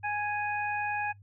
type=harmonic tone; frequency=830.6 Hz; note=G#5; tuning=in tune; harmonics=1 / 2 / 3; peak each=-31 / -34 / -36 dBFS; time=0.03-1.13 s; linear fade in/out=20 ms; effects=noise-tail reverb RT60 0.1 s tail -19 dB re dry + added 100 Hz sine -51 dBFS peak until 1.22 s